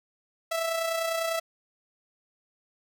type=tone with amplitude modulation; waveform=sawtooth; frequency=659.3 Hz; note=E5; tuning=in tune; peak=-21 dBFS; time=0.51-1.4 s; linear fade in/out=10 ms; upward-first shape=sine; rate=30 Hz; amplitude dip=45%; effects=none